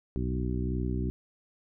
harmonic tone with a mistuned harmonic, 62.5 Hz, B1, 21 cents sharp, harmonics 1 / 2 / 3 / 4 / 5 / 6, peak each -31 / -34 / -36 / -37 / -38 / -39 dBFS, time 0.16-1.1 s, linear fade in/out 0 ms, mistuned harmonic 1, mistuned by +76 cents, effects none

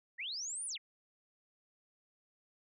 sine linear two-way sweep, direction up then down, 1760 to 9850 to 1760 Hz, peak -38 dBFS, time 0.18-0.78 s, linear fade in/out 20 ms, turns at 0.66 s, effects none

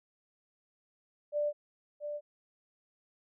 sine tone with echo, 590 Hz, D5, 8 cents sharp, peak -28 dBFS, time 1.32-1.53 s, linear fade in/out 50 ms, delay 680 ms, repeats 1, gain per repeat -7 dB, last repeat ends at 2.21 s, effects none

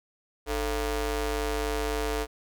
sawtooth ring-modulated tone, 246.9 Hz, B3, in tune, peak -20 dBFS, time 0.46-2.27 s, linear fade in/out 50 ms, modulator 195 Hz, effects none

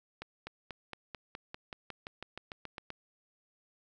accelerating click train, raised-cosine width 0.3 ms, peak -25 dBFS, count 16, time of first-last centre 0.22-2.904 s, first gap 250 ms, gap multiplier 0.95, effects none

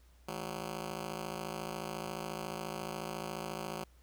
10% pulse ring-modulated tone, 185 Hz, F#3, in tune, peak -27 dBFS, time 0.28-3.84 s, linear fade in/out 5 ms, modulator 27.1 Hz, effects added 60 Hz sine -59 dBFS peak until 4.02 s + pink hiss -69 dBFS RMS until 4.02 s

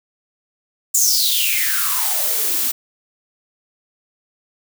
blue noise with high-pass filter sweep, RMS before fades -18 dBFS, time 0.94-2.72 s, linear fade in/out 10 ms, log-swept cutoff 7400 to 230 Hz, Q 7.8, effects none

